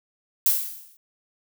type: noise with exponential decay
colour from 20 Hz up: violet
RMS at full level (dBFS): -17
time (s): 0.46-0.97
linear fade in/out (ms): 2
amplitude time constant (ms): 110
effects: none